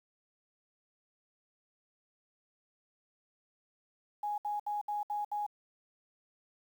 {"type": "tone bursts", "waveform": "sine", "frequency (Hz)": 830.6, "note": "G#5", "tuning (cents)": 0, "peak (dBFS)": -32, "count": 6, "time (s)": [4.23, 5.465], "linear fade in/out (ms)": 5, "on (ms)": 150, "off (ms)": 67, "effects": ["10-bit"]}